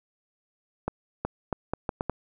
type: accelerating click train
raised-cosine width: 1 ms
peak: -13 dBFS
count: 7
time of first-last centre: 0.88-2.097 s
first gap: 370 ms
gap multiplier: 0.75
effects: none